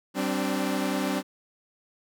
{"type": "chord", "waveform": "sawtooth", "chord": "G suspended fourth", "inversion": "none", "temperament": "equal with one note detuned", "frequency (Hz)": [192.74, 261.6, 293.7], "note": ["G3", "C4", "D4"], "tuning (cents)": [-29, 0, 0], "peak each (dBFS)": -26, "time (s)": [0.14, 1.23], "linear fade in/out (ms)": 50, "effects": []}